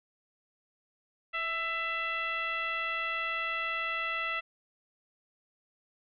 sine tone with frequency modulation, 2000 Hz, B6, 21 cents sharp, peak -30 dBFS, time 1.33-4.41 s, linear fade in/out 20 ms, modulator 673 Hz, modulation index 1.4, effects none

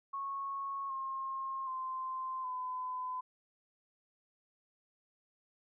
sine tone with pitch steps, 1100 / 1069.9 / 1040.7 / 1012.2 Hz, C#6 / C6 / C6 / B5, -14 / +38 / -10 / +42 cents, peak -36 dBFS, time 0.13-3.21 s, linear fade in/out 10 ms, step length 770 ms, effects none

